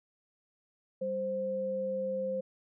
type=tone pair together; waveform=sine; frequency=196.02 / 523.3 Hz; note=G3 / C5; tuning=0 / 0 cents; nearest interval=octave + perfect fourth; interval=1700 cents; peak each=-40 / -31 dBFS; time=1.01-2.41 s; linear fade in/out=10 ms; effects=none